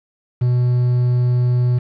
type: tone with quantisation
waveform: triangle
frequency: 123.47 Hz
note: B2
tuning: in tune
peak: -11 dBFS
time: 0.41-1.79 s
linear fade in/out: 10 ms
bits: 6
effects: low-pass 2000 Hz 12 dB/octave